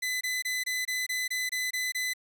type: tone bursts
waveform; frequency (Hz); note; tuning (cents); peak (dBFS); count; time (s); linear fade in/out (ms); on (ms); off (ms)
sawtooth; 2010; B6; +30; -25; 10; 0.02-2.136; 10; 190; 24
effects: 11-bit